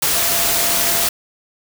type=tone in noise; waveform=sine; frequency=681 Hz; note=F5; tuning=44 cents flat; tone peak=-28 dBFS; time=0.15-1.07 s; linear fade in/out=5 ms; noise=white; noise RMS=-17 dBFS; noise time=0.02-1.09 s; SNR=-14 dB; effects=none